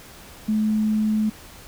sine tone, 215.3 Hz, A3, 37 cents flat, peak -18 dBFS, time 0.48-1.3 s, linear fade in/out 10 ms, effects pink hiss -44 dBFS RMS until 1.67 s

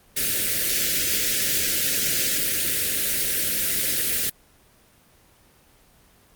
white band-stop noise, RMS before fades -23 dBFS, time 0.16-4.3 s, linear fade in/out 10 ms, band 580 to 1500 Hz, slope 48 dB/octave, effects pink hiss -56 dBFS RMS until 6.35 s + Opus 24 kbps

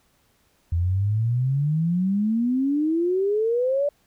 sine exponential sweep, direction up, 82.41 to 587.3 Hz, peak -19 dBFS, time 0.72-3.89 s, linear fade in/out 5 ms, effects pink hiss -64 dBFS RMS until 4.06 s

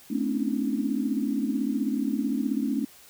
sine tone cluster, 216.9 / 253.7 / 272.3 / 288 / 324.4 Hz, A3 / B3 / C#4 / D4 / E4, -25 / +47 / -31 / -34 / -28 cents, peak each -29 / -30 / -31 / -30 / -37 dBFS, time 0.1-2.85 s, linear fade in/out 10 ms, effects white hiss -52 dBFS RMS until 3.09 s

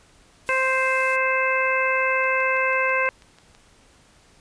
blue noise, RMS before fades -40 dBFS, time 0.46-1.17 s, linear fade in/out 20 ms
harmonic tone, 523.3 Hz, C5, in tune, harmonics 1 / 2 / 3 / 4 / 5, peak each -25 / -25 / -25 / -25 / -26 dBFS, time 0.49-3.09 s, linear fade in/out 0 ms
click train, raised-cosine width 0.2 ms, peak -31 dBFS, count 9, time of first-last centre 2.24-3.549 s, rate 6.11 Hz
effects pink hiss -55 dBFS RMS until 4.4 s + resampled to 22050 Hz

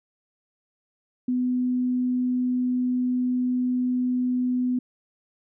sine tone, 250.3 Hz, B3, 23 cents sharp, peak -21 dBFS, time 1.28-4.79 s, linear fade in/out 5 ms, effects none

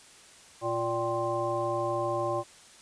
harmonic tone with a mistuned harmonic, 116.54 Hz, A#2, in tune, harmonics 1 / 3 / 5 / 7 / 9, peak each -38 / -33 / -31 / -35 / -33 dBFS, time 0.61-2.44 s, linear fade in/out 50 ms, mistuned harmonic 7, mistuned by -74 cents, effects white hiss -53 dBFS RMS until 2.81 s + resampled to 22050 Hz

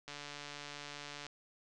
click train, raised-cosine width 0.2 ms, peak -28 dBFS, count 173, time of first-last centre 0.08-1.266 s, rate 145 Hz, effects resampled to 24000 Hz

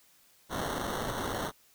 blue noise with sample-and-hold, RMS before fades -34 dBFS, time 0.49-1.52 s, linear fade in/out 50 ms, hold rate 2450 Hz, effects white hiss -63 dBFS RMS until 1.74 s

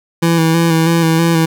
25% pulse tone with vibrato, 164.81 Hz, E3, in tune, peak -6 dBFS, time 0.22-1.46 s, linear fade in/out 10 ms, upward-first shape square, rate 3.1 Hz, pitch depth 26 cents each way, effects none

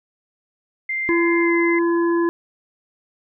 sine tone with pitch glide, 2093 to 2063 Hz, C7 to C7, 0 to -25 cents, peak -21 dBFS, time 0.89-1.79 s, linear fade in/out 5 ms, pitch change -25 cents, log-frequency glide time 1.41-1.52 s
harmonic tone, 339.3 Hz, F4, 50 cents flat, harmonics 1 / 3 / 5, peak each -16 / -26 / -30 dBFS, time 1.09-2.29 s, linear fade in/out 0 ms
effects none

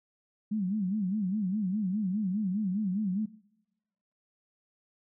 sine tone with vibrato, 198.4 Hz, G3, 21 cents sharp, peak -27 dBFS, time 0.51-3.26 s, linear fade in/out 10 ms, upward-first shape sine, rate 4.9 Hz, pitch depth 170 cents each way, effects noise-tail reverb RT60 1.0 s tail -24 dB re dry

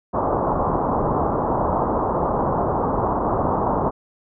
white low-pass noise, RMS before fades -21 dBFS, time 0.13-3.91 s, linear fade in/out 20 ms, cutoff 1100 Hz, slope 48 dB/octave, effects none

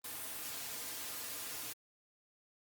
white noise with comb filter, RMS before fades -43 dBFS, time 0.04-1.73 s, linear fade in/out 5 ms, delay 5.3 ms, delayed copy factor -0.6, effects high-pass 100 Hz 12 dB/octave + Opus 32 kbps

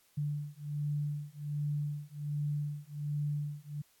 sine beating tone pair, 146.3 / 147.6 Hz, D3 / D3, -6 / +9 cents, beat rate 1.3 Hz, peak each -36 / -36 dBFS, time 0.17-3.82 s, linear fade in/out 10 ms, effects white hiss -68 dBFS RMS until 4 s + AAC 64 kbps

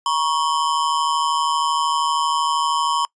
square ring-modulated tone, 1027 Hz, C6, 33 cents flat, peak -15 dBFS, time 0.06-3.05 s, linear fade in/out 0 ms, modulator 76.4 Hz, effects noise-tail reverb RT60 0.1 s tail -25 dB re dry + resampled to 22050 Hz

